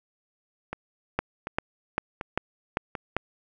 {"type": "two click trains", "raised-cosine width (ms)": 0.5, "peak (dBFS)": [-17, -9], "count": [4, 6], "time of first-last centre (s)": [[0.73, 2.952], [1.19, 3.166]], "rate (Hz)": [1.35, 2.53], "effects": []}